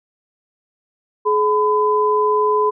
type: tone pair together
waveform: sine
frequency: 423.4 / 1007 Hz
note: G#4 / B5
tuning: +33 / +33 cents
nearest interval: octave + minor third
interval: 1500 cents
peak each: -16 dBFS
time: 1.25-2.71 s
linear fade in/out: 20 ms
effects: none